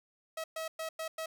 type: tone bursts at uneven times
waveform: sawtooth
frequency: 643 Hz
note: E5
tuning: 43 cents flat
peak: -32 dBFS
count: 5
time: 0.37-0.44 / 0.56-0.68 / 0.79-0.89 / 0.99-1.08 / 1.18-1.26 s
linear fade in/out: 5 ms
effects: none